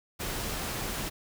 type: noise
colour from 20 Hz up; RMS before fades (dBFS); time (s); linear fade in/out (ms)
pink; -34; 0.19-1.1; 20
effects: none